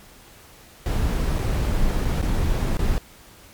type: noise with dropouts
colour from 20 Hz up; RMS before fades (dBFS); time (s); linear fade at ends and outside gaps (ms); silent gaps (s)
brown; -21; 0.86-2.98; 0; 1.385-1.39 / 2.05-2.054 / 2.215-2.227 / 2.77-2.792
effects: pink hiss -48 dBFS RMS until 3.53 s + MP3 96 kbps